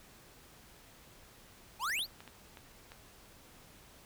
square exponential sweep, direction up, 783 to 4978 Hz, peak -33 dBFS, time 1.79-2.07 s, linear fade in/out 50 ms
clicks, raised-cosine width 0.3 ms, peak -33 dBFS, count 6, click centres 1.898 / 1.992 / 2.205 / 2.277 / 2.572 / 2.919 s
effects pink hiss -58 dBFS RMS until 4.05 s

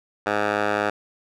10% pulse tone with band-pass filter, 103.83 Hz, G#2, in tune, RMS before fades -23 dBFS, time 0.26-0.9 s, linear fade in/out 5 ms, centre 1100 Hz, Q 1.4, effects none

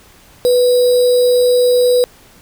sine tone with sample-and-hold, 493.9 Hz, B4, in tune, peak -8 dBFS, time 0.45-2.04 s, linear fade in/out 0 ms, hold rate 4410 Hz, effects pink hiss -45 dBFS RMS until 2.41 s

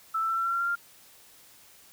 sine tone with pitch steps, 1318.5 / 1329.2 / 1340 / 1350.9 / 1361.8 / 1372.9 / 1384.1 / 1395.3 Hz, E6 / E6 / E6 / E6 / F6 / F6 / F6 / F6, 0 / +14 / +28 / +42 / -44 / -30 / -16 / -2 cents, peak -25 dBFS, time 0.14-0.756 s, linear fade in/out 10 ms, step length 77 ms, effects white hiss -55 dBFS RMS until 1.92 s

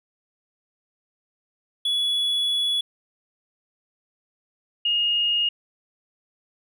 triangle / sine tone pair in turn, 3394 / 2854 Hz, G#7 / F7, +37 / +37 cents, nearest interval minor third, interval 300 cents, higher first, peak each -19 dBFS, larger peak neither, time 1.85-2.81 / 4.85-5.49 s, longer first, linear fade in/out 5 ms, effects none

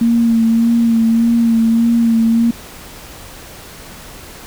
sine tone with vibrato, 230 Hz, A#3, 23 cents flat, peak -9 dBFS, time 0.01-2.51 s, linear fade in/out 5 ms, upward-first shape sine, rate 1.7 Hz, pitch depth 28 cents each way, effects pink hiss -35 dBFS RMS until 4.46 s

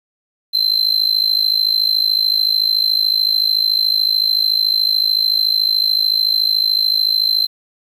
triangle tone with amplitude modulation, 4099 Hz, C8, 36 cents flat, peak -8 dBFS, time 0.53-7.47 s, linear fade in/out 20 ms, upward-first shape sine, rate 53.7 Hz, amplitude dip 85%, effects 8-bit

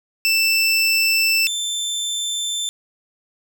25% pulse tone pair in turn, 2662 / 3547 Hz, E7 / A7, +16 / +13 cents, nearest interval perfect fourth, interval 497 cents, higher second, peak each -11 / -18 dBFS, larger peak first, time 0.25-1.47 / 1.47-2.69 s, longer neither, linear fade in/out 0 ms, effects none

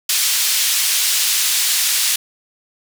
pink band-pass noise, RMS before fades -17 dBFS, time 0.09-2.16 s, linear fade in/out 5 ms, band 3400 to 16000 Hz, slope 12 dB/octave, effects none

